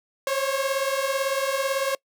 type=beating tone pair; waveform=sawtooth; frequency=534 / 552 Hz; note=C5 / C#5; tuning=+35 / -7 cents; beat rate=18 Hz; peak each=-22 dBFS; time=0.27-1.95 s; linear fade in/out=2 ms; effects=noise-tail reverb RT60 0.1 s tail -25 dB re dry